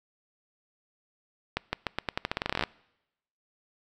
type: accelerating click train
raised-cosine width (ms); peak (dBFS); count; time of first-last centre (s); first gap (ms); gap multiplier
0.3; -11; 19; 1.57-2.637; 160; 0.86
effects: noise-tail reverb RT60 0.9 s tail -24 dB re dry